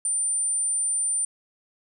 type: tone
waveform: sine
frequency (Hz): 9140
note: D9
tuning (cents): -48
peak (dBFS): -22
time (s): 0.05-1.25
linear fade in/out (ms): 2
effects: none